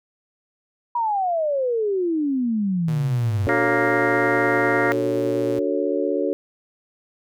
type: exponential sweep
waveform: sine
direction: down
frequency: 975 to 93.8 Hz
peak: -19 dBFS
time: 0.95-3.47 s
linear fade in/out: 5 ms
type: tone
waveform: sawtooth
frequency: 120.1 Hz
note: B2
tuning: 48 cents flat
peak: -27 dBFS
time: 2.88-5.59 s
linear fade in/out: 0 ms
type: chord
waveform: sine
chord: D major seventh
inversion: none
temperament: equal with one note detuned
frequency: 293.7 / 370 / 445.9 / 554.4 Hz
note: D4 / F#4 / A4 / C#5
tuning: 0 / 0 / +23 / 0 cents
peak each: -25 dBFS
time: 3.47-6.33 s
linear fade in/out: 0 ms
type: harmonic tone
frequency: 233.6 Hz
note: A#3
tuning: 4 cents sharp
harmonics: 3 / 4 / 5 / 6 / 7 / 8 / 9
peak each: -26 / -29 / -31 / -25 / -31 / -25 / -31 dBFS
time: 3.49-4.92 s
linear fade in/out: 0 ms
effects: none